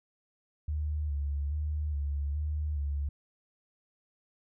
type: tone with vibrato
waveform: sine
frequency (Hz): 73.42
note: D2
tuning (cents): 0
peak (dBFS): -29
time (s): 0.68-3.09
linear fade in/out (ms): 5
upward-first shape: square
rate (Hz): 1.2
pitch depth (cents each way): 47
effects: none